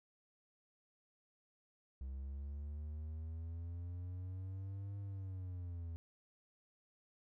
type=linear two-way sweep; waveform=triangle; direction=up then down; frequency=65.3 to 100.5 to 82.3 Hz; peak=-40 dBFS; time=2.01-5.96 s; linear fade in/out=0 ms; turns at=4.98 s; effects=none